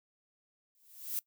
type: noise with exponential growth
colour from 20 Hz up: violet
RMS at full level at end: -32 dBFS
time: 0.75-1.19 s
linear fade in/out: 0 ms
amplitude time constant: 94 ms
effects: noise-tail reverb RT60 0.1 s tail -22 dB re dry